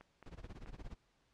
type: click train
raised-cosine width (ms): 0.5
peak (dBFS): -39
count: 4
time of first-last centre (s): 0.01-0.661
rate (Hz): 4.61
type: noise with tremolo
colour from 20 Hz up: brown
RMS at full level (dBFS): -45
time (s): 0.26-0.95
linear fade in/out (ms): 0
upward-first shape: sine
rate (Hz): 17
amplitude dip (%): 95
effects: pink hiss -75 dBFS RMS until 1.33 s + low-pass 6000 Hz 12 dB/octave